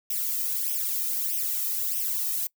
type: noise with flanger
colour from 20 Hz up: violet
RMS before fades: -28 dBFS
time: 0.1-2.47 s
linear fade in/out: 5 ms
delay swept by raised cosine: 0.34 to 1.64 ms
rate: 1.6 Hz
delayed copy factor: +0.95
effects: noise-tail reverb RT60 0.1 s tail -23 dB re dry